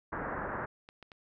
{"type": "low-pass noise", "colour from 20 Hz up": "white", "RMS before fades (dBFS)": -37, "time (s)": [0.12, 0.66], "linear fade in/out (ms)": 10, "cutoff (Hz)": 1700, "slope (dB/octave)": 48}
{"type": "clicks", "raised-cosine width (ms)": 0.3, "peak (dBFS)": -33, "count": 3, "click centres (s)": [0.889, 1.027, 1.118]}
{"effects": []}